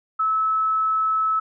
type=tone; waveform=sine; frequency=1300 Hz; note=E6; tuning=24 cents flat; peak=-18 dBFS; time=0.19-1.4 s; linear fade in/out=10 ms; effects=none